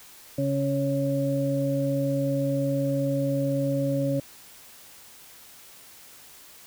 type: harmonic tone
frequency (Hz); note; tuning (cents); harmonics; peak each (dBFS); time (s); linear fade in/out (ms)
138.59; C#3; 0; 1 / 2 / 4; -27 / -27 / -27; 0.38-4.2; 5
effects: white hiss -49 dBFS RMS until 6.66 s